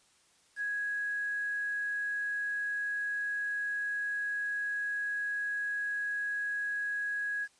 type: tone with quantisation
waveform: sine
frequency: 1661.2 Hz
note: G#6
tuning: in tune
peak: -31 dBFS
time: 0.56-7.48 s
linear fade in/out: 50 ms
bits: 9
effects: white hiss -66 dBFS RMS until 7.59 s + resampled to 22050 Hz